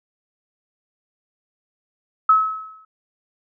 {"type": "tone with exponential decay", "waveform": "sine", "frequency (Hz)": 1290, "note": "E6", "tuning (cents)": -38, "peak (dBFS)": -8, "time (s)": [2.29, 2.85], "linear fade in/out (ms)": 5, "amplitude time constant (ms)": 120, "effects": []}